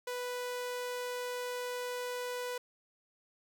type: tone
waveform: sawtooth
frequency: 493.9 Hz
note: B4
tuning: in tune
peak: -32 dBFS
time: 0.07-2.58 s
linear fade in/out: 5 ms
effects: none